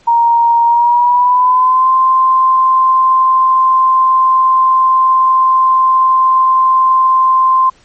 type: tone with pitch glide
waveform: sine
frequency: 935 to 1043.5 Hz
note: A#5 to C6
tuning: +5 to -5 cents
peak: -6 dBFS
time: 0.07-7.7 s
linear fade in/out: 10 ms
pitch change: +190 cents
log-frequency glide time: 0.65-1.9 s
effects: pink hiss -48 dBFS RMS until 7.84 s + MP3 32 kbps